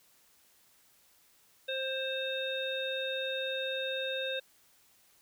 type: harmonic tone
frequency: 528 Hz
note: C5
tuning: 16 cents sharp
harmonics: 1 / 3 / 5 / 7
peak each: -35 / -40 / -41 / -37 dBFS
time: 1.68-4.4 s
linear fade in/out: 10 ms
effects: white hiss -65 dBFS RMS until 5.21 s